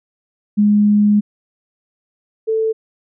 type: tone pair in turn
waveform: sine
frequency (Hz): 207.7 / 442.5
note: G#3 / A4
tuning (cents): 0 / +10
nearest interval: octave + minor second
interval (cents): 1310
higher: second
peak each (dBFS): -9 / -14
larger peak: first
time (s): 0.57-1.21 / 2.47-2.73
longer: first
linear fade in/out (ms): 20
effects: none